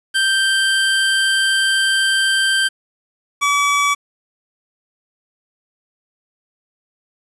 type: tone pair in turn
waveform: 25% pulse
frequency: 1568 / 1143.9 Hz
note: G6 / D6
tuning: 0 / -46 cents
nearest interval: perfect fourth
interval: 546 cents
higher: first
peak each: -10 dBFS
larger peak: neither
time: 0.14-2.69 / 3.41-3.95 s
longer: first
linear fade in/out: 20 ms
effects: resampled to 24000 Hz + 7-bit